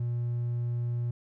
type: tone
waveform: triangle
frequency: 119.8 Hz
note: A#2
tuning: 48 cents sharp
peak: -25 dBFS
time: 0-1.11 s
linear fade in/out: 5 ms
effects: tanh soft clip ceiling -22 dBFS